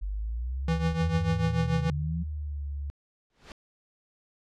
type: exponential sweep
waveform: sine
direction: up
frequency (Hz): 47.07 to 173.2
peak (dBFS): -29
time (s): 0.01-2.24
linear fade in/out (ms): 20
type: tone with tremolo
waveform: square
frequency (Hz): 164.2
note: E3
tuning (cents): -6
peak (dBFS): -23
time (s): 0.68-1.9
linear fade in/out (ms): 2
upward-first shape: triangle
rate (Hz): 6.8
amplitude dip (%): 80
type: tone with pitch glide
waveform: sine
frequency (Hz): 79 to 71.2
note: D#2 to C#2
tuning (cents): +27 to +47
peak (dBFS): -31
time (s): 0.93-2.9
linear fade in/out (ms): 0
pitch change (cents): -180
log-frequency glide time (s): 2.09-2.64
type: noise with exponential growth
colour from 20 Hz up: pink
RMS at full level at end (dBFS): -40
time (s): 3.3-3.52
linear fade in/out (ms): 1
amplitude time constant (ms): 47
effects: low-pass 5000 Hz 12 dB/octave